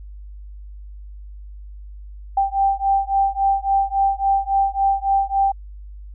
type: beating tone pair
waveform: sine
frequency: 784 / 787.6 Hz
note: G5 / G5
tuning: 0 / +8 cents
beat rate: 3.6 Hz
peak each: -19 dBFS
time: 2.37-5.52 s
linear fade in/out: 5 ms
effects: added 50 Hz sine -34 dBFS peak until 6.14 s